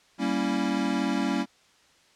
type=chord; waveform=square; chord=G diminished seventh; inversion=none; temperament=equal; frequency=196 / 233.1 / 277.2 / 329.6 Hz; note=G3 / Bb3 / Db4 / Fb4; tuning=0 / 0 / 0 / 0 cents; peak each=-31 / -31 / -29 / -33 dBFS; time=0.18-1.46 s; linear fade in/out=50 ms; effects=white hiss -60 dBFS RMS until 2.15 s + low-pass 6000 Hz 12 dB/octave